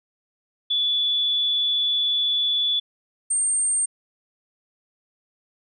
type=tone pair in turn; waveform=sine; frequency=3446 / 8683 Hz; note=A7 / C#9; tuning=-37 / -37 cents; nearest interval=octave + major third; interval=1600 cents; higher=second; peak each=-19 dBFS; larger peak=neither; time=0.7-2.8 / 3.3-3.86 s; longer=first; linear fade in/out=10 ms; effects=none